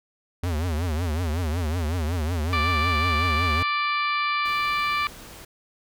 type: tone with vibrato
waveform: square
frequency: 82.2 Hz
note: E2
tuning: 4 cents flat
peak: -24 dBFS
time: 0.43-3.63 s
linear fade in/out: 5 ms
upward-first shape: triangle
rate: 5.4 Hz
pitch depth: 210 cents each way
type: harmonic tone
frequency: 587.3 Hz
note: D5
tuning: in tune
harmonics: 2 / 3 / 4 / 5 / 6 / 7 / 8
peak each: -24 / -33 / -27 / -37 / -37 / -38 / -40 dBFS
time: 2.53-5.07 s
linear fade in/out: 0 ms
type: noise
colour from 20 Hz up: pink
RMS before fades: -43 dBFS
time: 4.45-5.45 s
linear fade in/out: 5 ms
effects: none